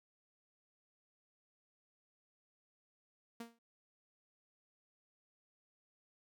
sawtooth tone with exponential decay, 232.4 Hz, A#3, 5 cents flat, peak -38 dBFS, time 3.4-3.59 s, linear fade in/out 5 ms, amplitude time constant 40 ms, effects none

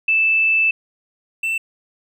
sine / triangle tone pair in turn, 2637 / 2671 Hz, E7 / E7, 0 / +22 cents, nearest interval unison, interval 22 cents, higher second, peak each -13 / -17 dBFS, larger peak first, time 0.08-0.71 / 1.43-1.58 s, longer first, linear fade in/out 5 ms, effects none

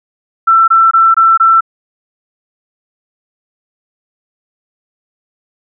sine tone bursts, 1338 Hz, E6, 25 cents sharp, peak -4 dBFS, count 5, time 0.47-1.608 s, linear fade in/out 10 ms, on 210 ms, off 22 ms, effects none

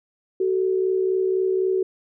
sine tone pair together, 376.6 / 440.5 Hz, F#4 / A4, +31 / +2 cents, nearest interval minor third, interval 271 cents, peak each -19 / -27 dBFS, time 0.4-1.83 s, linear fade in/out 5 ms, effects none

